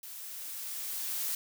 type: noise with level ramp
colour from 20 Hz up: blue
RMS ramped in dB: -45 to -33 dBFS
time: 0.03-1.35 s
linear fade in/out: 2 ms
effects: none